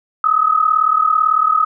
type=tone pair together; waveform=sine; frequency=1245 / 1283 Hz; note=D#6 / E6; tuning=+1 / -47 cents; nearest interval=minor second; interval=52 cents; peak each=-14 dBFS; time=0.24-1.65 s; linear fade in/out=2 ms; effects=none